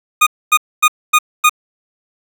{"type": "tone bursts", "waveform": "25% pulse", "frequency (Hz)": 1231, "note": "D#6", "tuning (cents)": -19, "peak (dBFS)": -3, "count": 5, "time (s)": [0.21, 1.495], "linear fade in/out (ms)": 10, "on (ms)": 57, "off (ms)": 250, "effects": []}